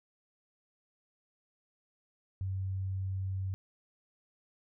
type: tone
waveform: sine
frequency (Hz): 95.3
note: G2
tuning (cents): -48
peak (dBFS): -32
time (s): 2.41-3.54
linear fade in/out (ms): 0
effects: none